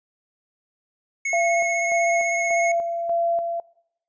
square tone with vibrato, 2182 Hz, C#7, 28 cents flat, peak -23 dBFS, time 1.25-2.72 s, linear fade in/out 5 ms, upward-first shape sine, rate 16 Hz, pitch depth 18 cents each way
sine tone with tremolo, 680 Hz, F5, 46 cents flat, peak -19 dBFS, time 1.33-3.6 s, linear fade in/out 2 ms, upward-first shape square, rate 1.7 Hz, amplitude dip 45%
effects noise-tail reverb RT60 0.8 s tail -22 dB re dry + resampled to 16000 Hz

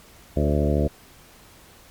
harmonic tone with a mistuned harmonic, 73.42 Hz, D2, in tune, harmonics 1 / 2 / 3 / 4 / 5 / 6 / 7 / 8 / 9, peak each -22 / -25 / -27 / -28 / -29 / -30 / -30 / -31 / -32 dBFS, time 0.36-0.88 s, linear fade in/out 10 ms, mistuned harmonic 7, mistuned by +17 cents, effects pink hiss -50 dBFS RMS until 1.9 s + MP3 96 kbps

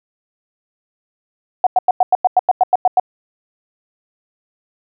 sine tone bursts, 737 Hz, F#5, 7 cents flat, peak -7 dBFS, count 12, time 1.64-2.998 s, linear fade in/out 2 ms, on 27 ms, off 94 ms, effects none

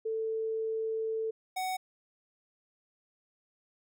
sine / square tone pair in turn, 443.8 / 746.4 Hz, A4 / F#5, +15 / +15 cents, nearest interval major sixth, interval 900 cents, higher second, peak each -30 / -32 dBFS, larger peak first, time 0.05-1.31 / 1.56-1.77 s, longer first, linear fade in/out 10 ms, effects none

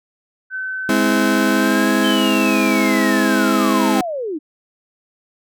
sine tone with pitch glide, 1525 to 1663 Hz, G6 to G#6, -48 to +2 cents, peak -22 dBFS, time 0.5-2.16 s, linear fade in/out 50 ms, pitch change +150 cents, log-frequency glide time 1.54-1.9 s
35% pulse chord, Ab augmented, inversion none, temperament just, 207.7 / 259.6 / 324.5 Hz, Ab3 / C4 / E4, 0 / -13 / -27 cents, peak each -17 dBFS, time 0.89-4.01 s, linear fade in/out 2 ms
sine linear sweep, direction down, 3136 to 281.6 Hz, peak -21 dBFS, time 2.03-4.39 s, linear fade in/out 20 ms
effects none

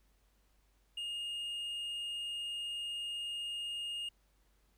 sine tone with tanh clipping, 2842 Hz, F7, 30 cents sharp, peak -38 dBFS, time 0.97-4.09 s, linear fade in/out 5 ms, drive 4 dB, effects added 49 Hz sine -69 dBFS peak until 4.77 s + pink hiss -75 dBFS RMS until 4.77 s

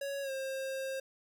square tone with pitch glide, 557 to 533.4 Hz, C#5 to C5, +8 to +33 cents, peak -36 dBFS, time 0.01-1 s, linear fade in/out 5 ms, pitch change -75 cents, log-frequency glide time 0.22-0.31 s, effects none

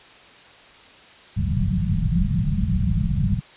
white low-pass noise, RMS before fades -21 dBFS, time 1.36-3.41 s, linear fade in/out 20 ms, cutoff 200 Hz, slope 96 dB/octave, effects white hiss -47 dBFS RMS until 3.56 s + resampled to 8000 Hz

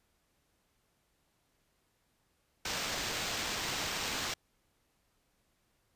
white noise with sample-and-hold, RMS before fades -36 dBFS, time 2.65-4.34 s, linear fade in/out 5 ms, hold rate 11025 Hz, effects pink hiss -75 dBFS RMS until 5.95 s + resampled to 32000 Hz

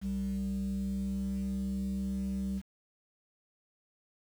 sine tone pair together, 64.9 / 194.48 Hz, C2 / G3, -13 / -13 cents, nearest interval octave + perfect fifth, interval 1900 cents, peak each -36 / -30 dBFS, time 0.01-2.62 s, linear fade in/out 50 ms, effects tanh soft clip ceiling -28 dBFS + 9-bit

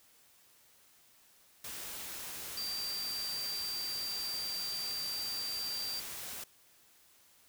sine tone in noise, 4699 Hz, D8, in tune, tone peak -36 dBFS, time 2.57-6 s, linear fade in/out 5 ms, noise white, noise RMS -43 dBFS, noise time 1.64-6.44 s, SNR +4 dB, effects white hiss -64 dBFS RMS until 7.48 s

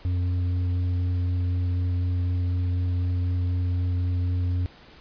triangle tone with tanh clipping, 89.6 Hz, F2, 45 cents sharp, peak -23 dBFS, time 0.05-4.66 s, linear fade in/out 0 ms, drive 10 dB, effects pink hiss -50 dBFS RMS until 5 s + resampled to 11025 Hz

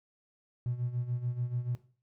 triangle tone with tremolo, 122.3 Hz, B2, 16 cents flat, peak -25 dBFS, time 0.66-1.75 s, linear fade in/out 0 ms, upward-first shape sine, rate 6.9 Hz, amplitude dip 80%, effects noise-tail reverb RT60 0.4 s tail -17 dB re dry + tanh soft clip ceiling -25 dBFS

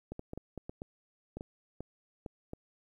clicks, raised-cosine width 2 ms, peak -27 dBFS, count 12, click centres 0.12 / 0.194 / 0.334 / 0.376 / 0.577 / 0.695 / 0.819 / 1.37 / 1.409 / 1.806 / 2.262 / 2.534 s, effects 11-bit

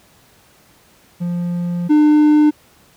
triangle tone pair in turn, 174.61 / 300.8 Hz, F3 / D4, 0 / +42 cents, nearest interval major sixth, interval 942 cents, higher second, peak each -16 / -6 dBFS, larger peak second, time 1.2-1.89 / 1.89-2.51 s, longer first, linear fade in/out 20 ms, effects pink hiss -51 dBFS RMS until 2.96 s + high-pass 60 Hz 12 dB/octave

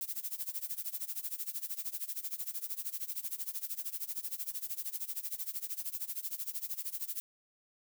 violet noise with tremolo, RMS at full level -36 dBFS, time 0.01-7.2 s, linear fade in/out 0 ms, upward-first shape sine, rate 13 Hz, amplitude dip 90%, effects none

